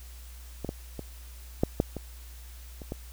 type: clicks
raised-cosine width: 2 ms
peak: -19 / -18 / -22 / -9 / -9 / -21 / -28 / -20 dBFS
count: 8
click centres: 0.647 / 0.691 / 0.993 / 1.635 / 1.801 / 1.967 / 2.818 / 2.921 s
effects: added 60 Hz sine -43 dBFS peak until 3.12 s + white hiss -53 dBFS RMS until 3.12 s